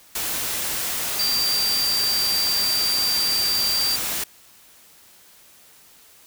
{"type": "tone in noise", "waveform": "sine", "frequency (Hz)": 4699, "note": "D8", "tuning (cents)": 0, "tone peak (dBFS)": -20, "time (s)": [1.19, 3.96], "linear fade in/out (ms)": 5, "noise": "white", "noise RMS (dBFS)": -26, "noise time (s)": [0.15, 4.24], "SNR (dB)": 3, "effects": ["white hiss -51 dBFS RMS until 6.26 s"]}